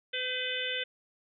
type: harmonic tone with a mistuned harmonic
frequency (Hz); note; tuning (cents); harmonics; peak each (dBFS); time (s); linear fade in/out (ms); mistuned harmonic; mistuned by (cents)
505; B4; +39; 1 / 3 / 4 / 5 / 6 / 7; -39 / -38 / -39 / -39 / -36 / -37; 0.13-0.84; 10; 3; +30
effects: none